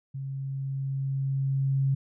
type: tone with level ramp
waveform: sine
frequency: 135.9 Hz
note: C#3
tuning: 34 cents flat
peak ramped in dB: -32 to -21 dBFS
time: 0.14-1.95 s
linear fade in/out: 10 ms
effects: none